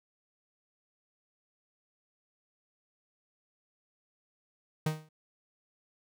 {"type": "tone with exponential decay", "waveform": "45% pulse", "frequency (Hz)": 155.56, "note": "D#3", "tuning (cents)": 0, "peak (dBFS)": -25, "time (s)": [4.86, 5.09], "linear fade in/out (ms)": 5, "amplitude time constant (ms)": 50, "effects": []}